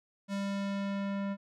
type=tone with low-pass filter sweep; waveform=square; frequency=198.4 Hz; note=G3; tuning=21 cents sharp; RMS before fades=-34 dBFS; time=0.28-1.37 s; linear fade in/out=50 ms; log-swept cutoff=8100 to 1800 Hz; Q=0.72; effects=none